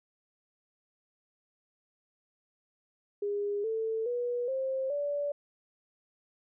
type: tone with pitch steps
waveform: sine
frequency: 408.2 / 445.1 / 485.4 / 529.4 / 577.3 Hz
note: G#4 / A4 / B4 / C5 / D5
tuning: -30 / +20 / -30 / +20 / -30 cents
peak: -29 dBFS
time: 3.22-5.32 s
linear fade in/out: 5 ms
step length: 420 ms
effects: none